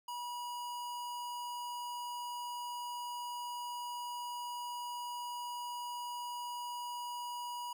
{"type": "tone", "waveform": "square", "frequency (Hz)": 968, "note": "B5", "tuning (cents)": -35, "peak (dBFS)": -40, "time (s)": [0.08, 7.73], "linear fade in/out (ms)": 5, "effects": []}